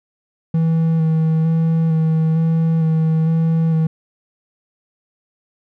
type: tone with vibrato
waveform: triangle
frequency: 161.4 Hz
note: E3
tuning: 36 cents flat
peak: -11 dBFS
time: 0.54-3.87 s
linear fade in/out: 5 ms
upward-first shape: square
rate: 1.1 Hz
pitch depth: 16 cents each way
effects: none